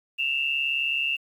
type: tone pair together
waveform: sine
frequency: 2653 / 2792 Hz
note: E7 / F7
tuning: +10 / -1 cents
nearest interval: minor second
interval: 89 cents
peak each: -26 dBFS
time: 0.18-1.17 s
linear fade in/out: 20 ms
effects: 9-bit